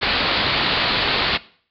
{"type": "low-pass noise", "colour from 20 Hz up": "white", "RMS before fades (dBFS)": -20, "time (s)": [0.01, 1.38], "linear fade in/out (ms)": 20, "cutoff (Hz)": 4600, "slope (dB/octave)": 96, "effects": ["noise-tail reverb RT60 0.5 s tail -19 dB re dry"]}